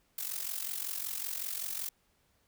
blue noise with amplitude modulation, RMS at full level -34 dBFS, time 0.18-1.89 s, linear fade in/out 5 ms, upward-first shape sine, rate 45.3 Hz, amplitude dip 75%, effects pink hiss -72 dBFS RMS until 2.47 s

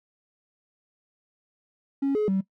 triangle tone with pitch steps, 275.9 / 423.8 / 192.2 Hz, C#4 / G#4 / G3, -8 / +35 / -34 cents, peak -18 dBFS, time 2.02-2.41 s, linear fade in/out 10 ms, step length 130 ms, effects noise-tail reverb RT60 0.1 s tail -20 dB re dry + tanh soft clip ceiling -18 dBFS

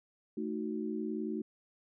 sine chord, D# diminished, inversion second, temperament equal, 220 / 311.1 / 370 Hz, A3 / D#4 / F#4, 0 / 0 / 0 cents, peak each -37 / -38 / -39 dBFS, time 0.37-1.42 s, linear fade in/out 5 ms, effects none

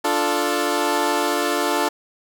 15% pulse chord, D minor, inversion none, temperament equal, 293.7 / 349.2 / 440 Hz, D4 / F4 / A4, 0 / 0 / 0 cents, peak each -17 dBFS, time 0.04-1.89 s, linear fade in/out 10 ms, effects none

